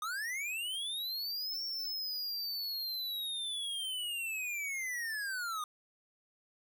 square linear two-way sweep, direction up then down, 1208 to 5500 to 1208 Hz, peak -36 dBFS, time 0.02-5.64 s, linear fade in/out 2 ms, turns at 1.63 s, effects none

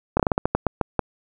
slowing click train, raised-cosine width 1 ms, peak -4 dBFS, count 11, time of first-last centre 0.17-0.993 s, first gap 26 ms, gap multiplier 1.24, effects none

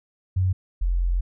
sine tone pair in turn, 92.9 / 43.84 Hz, F#2 / F1, +7 / +7 cents, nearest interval octave + minor second, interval 1300 cents, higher first, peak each -18 / -19 dBFS, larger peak first, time 0.36-0.53 / 0.81-1.21 s, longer second, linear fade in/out 10 ms, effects none

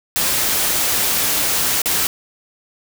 white noise with dropouts, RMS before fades -18 dBFS, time 0.16-2.07 s, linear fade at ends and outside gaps 0 ms, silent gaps 1.818-1.858 s, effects none

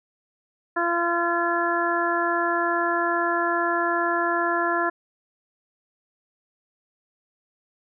harmonic tone, 342.4 Hz, F4, 34 cents flat, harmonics 1 / 2 / 3 / 4 / 5, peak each -27 / -27 / -27 / -27 / -27 dBFS, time 0.76-4.9 s, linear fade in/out 10 ms, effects none

